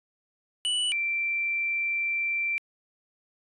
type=tone pair in turn; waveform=square / sine; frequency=2960 / 2349 Hz; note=F#7 / D7; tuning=0 / 0 cents; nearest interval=major third; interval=400 cents; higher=first; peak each=-25 dBFS; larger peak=neither; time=0.65-0.92 / 0.92-2.58 s; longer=second; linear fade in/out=0 ms; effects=resampled to 24000 Hz